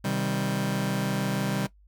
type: chord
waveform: sawtooth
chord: C minor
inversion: none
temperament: just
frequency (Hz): 130.81 / 156.98 / 196.22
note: C3 / Eb3 / G3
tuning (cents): 0 / +16 / +2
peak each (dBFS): -26 / -28 / -24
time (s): 0.04-1.67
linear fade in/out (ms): 10
effects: noise-tail reverb RT60 0.1 s tail -18 dB re dry + added 50 Hz sine -54 dBFS peak until 1.87 s